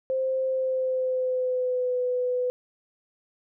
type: tone with pitch glide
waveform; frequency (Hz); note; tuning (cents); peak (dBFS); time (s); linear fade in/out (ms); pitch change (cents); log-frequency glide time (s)
sine; 524 to 498.6; C5 to B4; +2 to +16; -23; 0.1-2.5; 0; -86; 0.47-1.99
effects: none